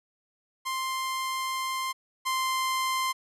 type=tone pair in turn; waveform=sawtooth; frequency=1049 / 1044.7 Hz; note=C6 / C6; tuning=+4 / -3 cents; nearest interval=unison; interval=7 cents; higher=first; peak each=-25 / -22 dBFS; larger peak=second; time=0.65-1.93 / 2.25-3.13 s; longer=first; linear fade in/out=20 ms; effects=resampled to 32000 Hz